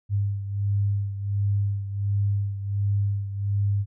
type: beating tone pair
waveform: sine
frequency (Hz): 100.4 / 101.8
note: G2 / G#2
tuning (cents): +42 / -34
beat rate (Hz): 1.4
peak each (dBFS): -23 / -29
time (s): 0.09-3.86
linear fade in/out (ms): 50
effects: none